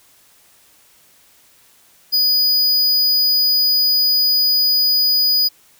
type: tone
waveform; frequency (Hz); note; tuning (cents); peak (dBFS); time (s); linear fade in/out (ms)
square; 4950; D#8; -10; -13; 2.12-5.49; 20
effects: white hiss -52 dBFS RMS until 5.79 s